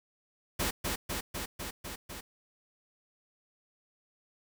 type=noise with echo; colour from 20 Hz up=pink; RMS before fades=-31 dBFS; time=0.59-0.71 s; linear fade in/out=10 ms; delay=250 ms; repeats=6; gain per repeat=-2 dB; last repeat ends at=2.21 s; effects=none